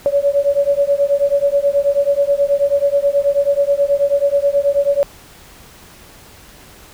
sine beating tone pair, 561 / 570.3 Hz, C#5 / C#5, +21 / +49 cents, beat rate 9.3 Hz, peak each -15 dBFS, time 0.06-5.03 s, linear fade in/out 0 ms, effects pink hiss -42 dBFS RMS until 6.93 s

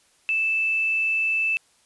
sine tone with quantisation, 2637 Hz, E7, in tune, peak -20 dBFS, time 0.29-1.57 s, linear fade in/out 0 ms, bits 8, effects white hiss -61 dBFS RMS until 1.85 s + resampled to 24000 Hz

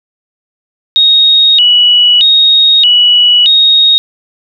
sine tone with vibrato, 3316 Hz, G#7, 3 cents flat, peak -3 dBFS, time 0.96-3.98 s, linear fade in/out 0 ms, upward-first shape square, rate 0.8 Hz, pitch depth 210 cents each way, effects none

